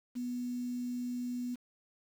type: tone with quantisation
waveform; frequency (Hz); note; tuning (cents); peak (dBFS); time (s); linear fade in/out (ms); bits
sine; 245.7; B3; -9; -34; 0.15-1.56; 20; 9
effects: none